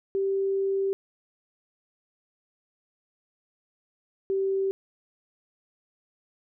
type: tone pair in turn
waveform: sine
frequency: 390 / 387.5 Hz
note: G4 / G4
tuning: -9 / -20 cents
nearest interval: unison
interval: 11 cents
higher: first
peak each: -23 dBFS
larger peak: neither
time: 0.15-0.93 / 4.3-4.71 s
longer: first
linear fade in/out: 0 ms
effects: none